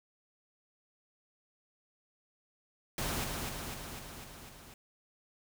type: noise with echo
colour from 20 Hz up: pink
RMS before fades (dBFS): -35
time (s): 2.98-3.24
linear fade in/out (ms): 2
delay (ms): 250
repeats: 6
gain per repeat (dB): -3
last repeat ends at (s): 4.74
effects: none